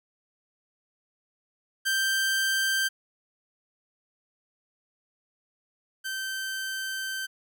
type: tone pair in turn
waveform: sawtooth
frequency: 1568 / 1550.9 Hz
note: G6 / G6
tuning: 0 / -19 cents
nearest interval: unison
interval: 19 cents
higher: first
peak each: -20 / -27 dBFS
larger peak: first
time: 1.85-2.89 / 6.04-7.27 s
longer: second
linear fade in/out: 20 ms
effects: none